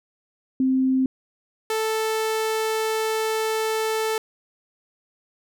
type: tone pair in turn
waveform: sine / sawtooth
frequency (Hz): 261.6 / 440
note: C4 / A4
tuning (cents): 0 / 0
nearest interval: major sixth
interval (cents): 900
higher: second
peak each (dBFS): -17 / -18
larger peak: first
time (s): 0.6-1.06 / 1.7-4.18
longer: second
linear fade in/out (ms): 2
effects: none